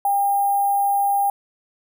sine tone with sample-and-hold, 803 Hz, G5, 41 cents sharp, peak -16 dBFS, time 0.05-1.3 s, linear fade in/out 2 ms, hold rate 11025 Hz, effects none

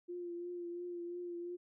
sine tone with vibrato, 349.2 Hz, F4, in tune, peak -40 dBFS, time 0.08-1.57 s, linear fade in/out 20 ms, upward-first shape triangle, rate 2.9 Hz, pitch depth 30 cents each way, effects none

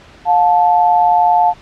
sine tone pair together, 713 / 874.8 Hz, F5 / A5, +36 / -10 cents, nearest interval major third, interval 354 cents, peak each -11 dBFS, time 0.25-1.54 s, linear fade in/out 50 ms, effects pink hiss -41 dBFS RMS until 1.61 s + low-pass 4000 Hz 12 dB/octave

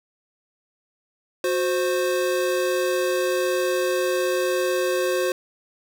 square tone pair together, 365.2 / 523.5 Hz, F#4 / C5, -23 / +1 cents, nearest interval tritone, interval 624 cents, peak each -24 dBFS, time 1.44-5.32 s, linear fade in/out 2 ms, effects none

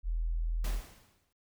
sine tone, 41.2 Hz, E1, in tune, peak -29 dBFS, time 0.03-0.82 s, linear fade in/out 50 ms
pink noise with exponential decay, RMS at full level -40 dBFS, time 0.64-1.33 s, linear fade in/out 5 ms, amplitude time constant 150 ms
effects noise-tail reverb RT60 0.1 s tail -20 dB re dry

